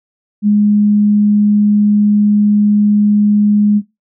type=tone; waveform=sine; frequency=207.7 Hz; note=G#3; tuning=in tune; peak=-7 dBFS; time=0.42-3.82 s; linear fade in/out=50 ms; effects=noise-tail reverb RT60 0.2 s tail -19 dB re dry